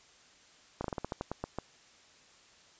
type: slowing click train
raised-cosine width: 1 ms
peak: -20 dBFS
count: 11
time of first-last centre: 0.81-1.586 s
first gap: 33 ms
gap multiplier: 1.18
effects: white hiss -60 dBFS RMS until 2.79 s + resampled to 16000 Hz